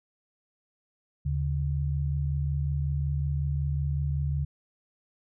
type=tone pair together; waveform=sine; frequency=76.2 / 141.62 Hz; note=D#2 / C#3; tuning=-36 / +37 cents; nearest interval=major seventh; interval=1073 cents; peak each=-28 dBFS; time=1.25-4.45 s; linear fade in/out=10 ms; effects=none